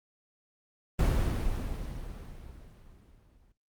brown noise with exponential decay, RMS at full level -23 dBFS, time 0.99-3.52 s, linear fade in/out 2 ms, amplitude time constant 550 ms, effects noise-tail reverb RT60 0.2 s tail -25 dB re dry + Opus 24 kbps

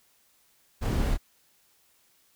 brown noise with echo, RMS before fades -27 dBFS, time 0.81-1.15 s, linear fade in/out 20 ms, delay 28 ms, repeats 1, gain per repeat -3 dB, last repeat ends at 1.178 s, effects white hiss -65 dBFS RMS until 2.35 s

